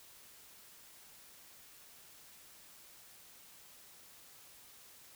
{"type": "silence", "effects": ["white hiss -58 dBFS RMS until 5.15 s"]}